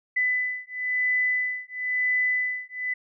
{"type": "beating tone pair", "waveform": "sine", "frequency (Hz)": [2000, 2000.99], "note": ["B6", "B6"], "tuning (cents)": [21, 22], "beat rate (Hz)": 0.99, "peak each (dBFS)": -26, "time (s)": [0.16, 2.94], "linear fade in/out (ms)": 10, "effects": []}